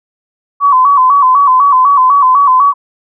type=tone with vibrato; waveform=sine; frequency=1076 Hz; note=C6; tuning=48 cents sharp; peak=-4 dBFS; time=0.6-2.74 s; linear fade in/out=50 ms; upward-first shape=square; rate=4 Hz; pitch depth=89 cents each way; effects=none